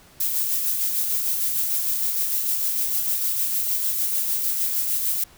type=noise with tremolo; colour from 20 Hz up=violet; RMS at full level=-22 dBFS; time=0.2-5.24 s; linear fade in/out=5 ms; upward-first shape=sine; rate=6.6 Hz; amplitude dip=35%; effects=pink hiss -51 dBFS RMS until 5.37 s